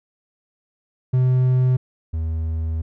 triangle tone pair in turn, 127.7 / 80.45 Hz, C3 / E2, -42 / -42 cents, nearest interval minor sixth, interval 800 cents, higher first, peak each -12 / -19 dBFS, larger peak first, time 1.13-1.77 / 2.13-2.82 s, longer second, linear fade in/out 10 ms, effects none

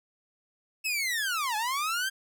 sawtooth linear two-way sweep, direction down then up, 2637 to 830.6 to 1605 Hz, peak -24 dBFS, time 0.84-2.1 s, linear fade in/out 20 ms, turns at 1.56 s, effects none

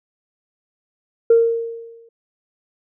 sine tone with exponential decay, 460.9 Hz, A#4, 20 cents flat, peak -6 dBFS, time 1.3-2.09 s, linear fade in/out 5 ms, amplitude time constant 170 ms, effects tanh soft clip ceiling -4 dBFS

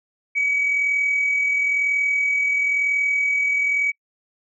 sine tone with amplitude modulation, 2270 Hz, C#7, 41 cents sharp, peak -15 dBFS, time 0.35-3.92 s, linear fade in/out 20 ms, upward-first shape sine, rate 41 Hz, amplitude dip 40%, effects noise-tail reverb RT60 0.1 s tail -26 dB re dry + tanh soft clip ceiling -13 dBFS

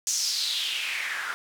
white noise with band-pass filter sweep, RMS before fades -29 dBFS, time 0.07-1.34 s, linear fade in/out 0 ms, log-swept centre 6500 to 1400 Hz, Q 4.3, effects none

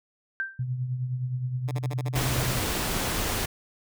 sine tone with exponential decay, 1568 Hz, G6, in tune, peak -23 dBFS, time 0.4-0.63 s, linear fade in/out 0 ms, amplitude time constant 50 ms
sine tone with tremolo, 126.4 Hz, B2, 41 cents sharp, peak -24 dBFS, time 0.59-2.59 s, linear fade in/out 5 ms, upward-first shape triangle, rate 9.6 Hz, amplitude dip 60%
10% pulse tone bursts, 146.83 Hz, D3, in tune, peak -25 dBFS, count 8, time 1.68-2.236 s, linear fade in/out 2 ms, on 31 ms, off 44 ms
pink noise, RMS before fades -28 dBFS, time 2.15-3.46 s, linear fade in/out 10 ms
effects none

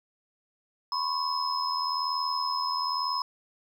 sine tone cluster, 1004 / 1085 / 5140 Hz, B5 / C#6 / E8, +28 / -37 / -45 cents, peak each -31 dBFS, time 0.92-3.22 s, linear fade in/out 2 ms, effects 9-bit

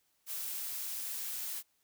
blue noise, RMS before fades -39 dBFS, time 0.26-1.63 s, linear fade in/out 50 ms, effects white hiss -75 dBFS RMS until 1.83 s

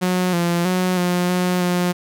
sawtooth tone with pitch steps, 182.1 / 172.2 / 183.2 / 178 / 180.5 / 177.9 Hz, F#3 / F3 / F#3 / F3 / F#3 / F3, -27 / -24 / -17 / +33 / -43 / +32 cents, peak -13 dBFS, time 0.01-1.93 s, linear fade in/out 20 ms, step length 320 ms, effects none

